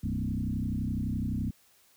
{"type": "tone with frequency modulation", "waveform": "sine", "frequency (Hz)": 154.2, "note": "D#3", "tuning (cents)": -15, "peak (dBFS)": -28, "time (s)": [0.03, 1.51], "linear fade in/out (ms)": 10, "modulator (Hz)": 31.8, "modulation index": 3.3, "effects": ["white hiss -63 dBFS RMS until 1.96 s"]}